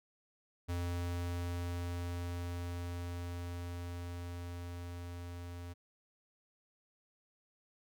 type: tone with level ramp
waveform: square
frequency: 87.31 Hz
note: F2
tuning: in tune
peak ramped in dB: -35 to -44 dBFS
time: 0.68-5.74 s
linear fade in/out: 20 ms
effects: none